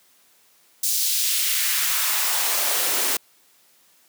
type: noise with high-pass filter sweep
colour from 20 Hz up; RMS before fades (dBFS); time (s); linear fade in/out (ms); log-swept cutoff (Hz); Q
white; -22; 0.83-3.17; 5; 5500 to 270; 1.2
effects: white hiss -58 dBFS RMS until 4.08 s + high-pass 150 Hz 12 dB/octave